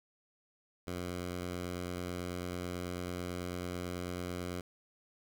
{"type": "tone", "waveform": "10% pulse", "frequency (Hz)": 89.1, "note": "F2", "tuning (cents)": 35, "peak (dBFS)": -29, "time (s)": [0.87, 4.61], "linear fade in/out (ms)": 5, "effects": []}